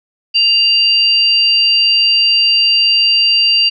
sine tone pair together, 2794 / 4699 Hz, F7 / D8, 0 / 0 cents, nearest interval major sixth, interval 900 cents, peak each -11 dBFS, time 0.34-3.7 s, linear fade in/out 20 ms, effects none

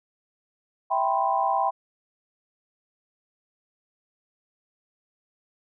sine chord, C major seventh, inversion first, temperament equal, 659.3 / 784 / 987.8 / 1046.5 Hz, E5 / G5 / B5 / C6, 0 / 0 / 0 / 0 cents, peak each -29 / -24 / -26 / -29 dBFS, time 0.9-1.71 s, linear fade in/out 20 ms, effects none

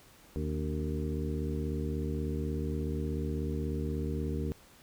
harmonic tone with a mistuned harmonic, 76.5 Hz, D#2, 29 cents flat, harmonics 1 / 2 / 3 / 4 / 5 / 6, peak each -34 / -37 / -39 / -40 / -41 / -42 dBFS, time 0.36-4.52 s, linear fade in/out 0 ms, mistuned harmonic 4, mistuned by -72 cents, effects pink hiss -58 dBFS RMS until 4.82 s

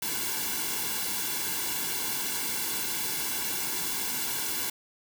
white noise with comb filter, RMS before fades -31 dBFS, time 0.02-4.7 s, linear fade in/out 5 ms, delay 1.6 ms, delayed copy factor -0.85, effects none

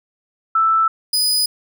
sine / sawtooth tone pair in turn, 1322 / 4978 Hz, E6 / D#8, +5 / 0 cents, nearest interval octave + major seventh, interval 2295 cents, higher second, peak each -12 dBFS, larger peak neither, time 0.55-0.88 / 1.13-1.46 s, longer neither, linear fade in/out 5 ms, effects none

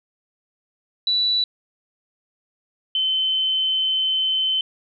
sine tone pair in turn, 3951 / 3066 Hz, B7 / G7, 0 / -39 cents, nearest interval major third, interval 439 cents, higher first, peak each -17 / -18 dBFS, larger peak first, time 1.07-1.44 / 2.95-4.61 s, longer second, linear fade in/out 2 ms, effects none

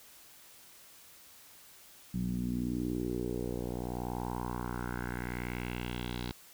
10% pulse tone with low-pass filter sweep, 60.7 Hz, B1, 29 cents flat, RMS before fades -36 dBFS, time 2.14-6.32 s, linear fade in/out 5 ms, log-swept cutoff 180 to 4200 Hz, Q 3.5, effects white hiss -56 dBFS RMS until 6.53 s

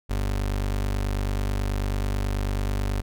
30% pulse tone, 49.21 Hz, G1, 7 cents sharp, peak -21 dBFS, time 0.09-3.02 s, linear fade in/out 20 ms, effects none

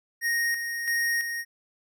square tone with tremolo, 1864.7 Hz, A#6, in tune, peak -24 dBFS, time 0.21-1.45 s, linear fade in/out 50 ms, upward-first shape square, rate 1.5 Hz, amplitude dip 50%, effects none

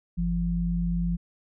sine tone pair together, 49.42 / 171.9 Hz, G1 / F3, +15 / -27 cents, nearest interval octave + minor seventh, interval 2158 cents, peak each -28 / -25 dBFS, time 0.17-1.17 s, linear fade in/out 20 ms, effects none

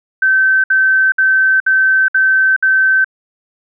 sine tone bursts, 1542 Hz, G6, 29 cents flat, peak -8 dBFS, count 6, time 0.22-3.045 s, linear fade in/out 5 ms, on 420 ms, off 61 ms, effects none

